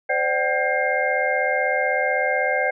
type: tone cluster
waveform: sine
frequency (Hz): 516 / 592 / 763 / 1599 / 2119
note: C5 / D5 / G5 / G6 / C7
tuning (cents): -24 / +14 / -47 / +34 / +21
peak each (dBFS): -25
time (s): 0.09-2.71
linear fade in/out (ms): 10
effects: none